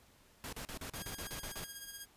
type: noise bursts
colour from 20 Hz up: pink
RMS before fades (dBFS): -44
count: 10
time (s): 0.44-1.642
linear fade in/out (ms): 0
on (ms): 86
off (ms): 38
type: tone with tremolo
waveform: 5% pulse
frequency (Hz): 1628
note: G#6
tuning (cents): -35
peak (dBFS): -32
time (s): 0.94-2.06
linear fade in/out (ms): 20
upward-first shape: sine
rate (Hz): 16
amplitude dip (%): 55
effects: pink hiss -65 dBFS RMS until 2.16 s + resampled to 32000 Hz